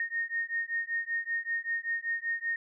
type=beating tone pair; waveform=sine; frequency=1845 / 1850.2 Hz; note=A#6 / A#6; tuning=-18 / -13 cents; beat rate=5.2 Hz; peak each=-33 / -33 dBFS; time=0-2.56 s; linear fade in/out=2 ms; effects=none